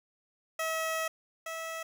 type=tone pair in turn; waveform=15% pulse; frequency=644 / 650.7 Hz; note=E5 / E5; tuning=-41 / -23 cents; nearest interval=unison; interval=18 cents; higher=second; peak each=-24 / -30 dBFS; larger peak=first; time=0.59-1.08 / 1.46-1.83 s; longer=first; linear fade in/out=5 ms; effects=none